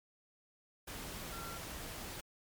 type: tone in noise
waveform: sine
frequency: 1365 Hz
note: F6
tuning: 40 cents flat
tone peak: -47 dBFS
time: 1.32-1.58 s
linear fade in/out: 10 ms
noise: pink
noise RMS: -45 dBFS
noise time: 0.87-2.21 s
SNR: -5 dB
effects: MP3 96 kbps